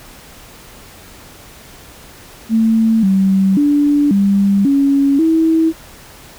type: tone with pitch steps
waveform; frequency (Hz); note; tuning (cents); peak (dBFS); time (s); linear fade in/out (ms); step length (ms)
sine; 223.7 / 192.5 / 290.4 / 198.6 / 278.2 / 323.4; A3 / G3 / D4 / G3 / C#4 / E4; +29 / -31 / -19 / +23 / +6 / -33; -9; 2.49-5.73; 50; 540
effects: pink hiss -39 dBFS RMS until 6.38 s